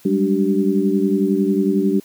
sine tone cluster, 193.4 / 204.4 / 292.7 / 384.1 Hz, G3 / G#3 / D4 / G4, -23 / -27 / -6 / -35 cents, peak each -20 dBFS, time 0.05-2 s, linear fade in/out 5 ms, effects white hiss -49 dBFS RMS until 2.04 s + high-pass 80 Hz 12 dB/octave

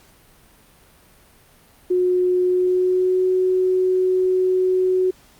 sine tone with pitch glide, 362.8 to 370.4 Hz, F#4 to F#4, -34 to +2 cents, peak -15 dBFS, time 1.9-5.11 s, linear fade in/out 10 ms, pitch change +36 cents, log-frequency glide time 2.43-3.25 s, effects pink hiss -52 dBFS RMS until 5.39 s + Opus 48 kbps

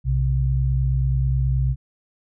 sine tone pair together, 61.97 / 131.3 Hz, B1 / C3, +7 / +6 cents, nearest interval octave + minor second, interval 1299 cents, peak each -20 dBFS, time 0.04-1.76 s, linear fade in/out 50 ms, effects none

